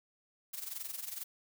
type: noise with amplitude modulation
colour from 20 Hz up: blue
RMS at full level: -39 dBFS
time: 0.53-1.24 s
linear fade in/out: 10 ms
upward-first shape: sine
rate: 22.1 Hz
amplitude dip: 75%
effects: none